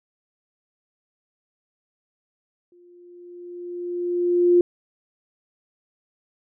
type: tone with exponential growth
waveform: sine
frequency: 351.8 Hz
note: F4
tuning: 13 cents sharp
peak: -11 dBFS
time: 2.72-4.61 s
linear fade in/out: 2 ms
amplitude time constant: 410 ms
effects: none